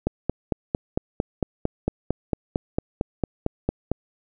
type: click train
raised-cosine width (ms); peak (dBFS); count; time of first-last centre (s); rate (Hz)
2; -8; 18; 0.07-3.916; 4.42
effects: none